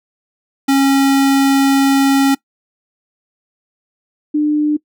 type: tone pair in turn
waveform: square / sine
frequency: 273.6 / 299.6 Hz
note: C#4 / D4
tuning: -23 / +35 cents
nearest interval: major second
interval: 158 cents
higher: second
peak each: -10 / -11 dBFS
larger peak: first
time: 0.68-2.35 / 4.34-4.77 s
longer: first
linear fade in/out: 10 ms
effects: noise-tail reverb RT60 0.1 s tail -22 dB re dry